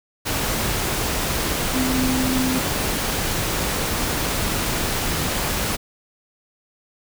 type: tone in noise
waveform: sine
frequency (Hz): 257.4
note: C4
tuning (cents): -28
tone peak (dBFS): -20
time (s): 1.74-2.6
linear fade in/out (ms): 20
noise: pink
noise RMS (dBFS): -23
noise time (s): 0.25-5.77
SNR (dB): 0
effects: none